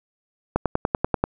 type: click train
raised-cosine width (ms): 1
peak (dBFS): -5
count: 8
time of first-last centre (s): 0.56-1.24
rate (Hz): 10.3
effects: none